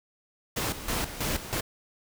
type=noise with tremolo; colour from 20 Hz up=pink; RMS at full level=-29 dBFS; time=0.56-1.61 s; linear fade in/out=10 ms; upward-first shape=square; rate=3.1 Hz; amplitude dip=70%; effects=none